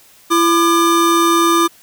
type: tone pair together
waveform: square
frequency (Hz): 336.7 / 1200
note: E4 / D6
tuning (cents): +37 / +37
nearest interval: octave + minor seventh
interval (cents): 2200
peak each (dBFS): -14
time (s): 0.3-1.68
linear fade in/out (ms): 20
effects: white hiss -47 dBFS RMS until 1.82 s